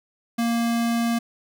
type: tone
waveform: square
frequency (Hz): 233.1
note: A#3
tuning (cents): 0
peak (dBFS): -21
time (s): 0.38-1.19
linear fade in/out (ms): 10
effects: none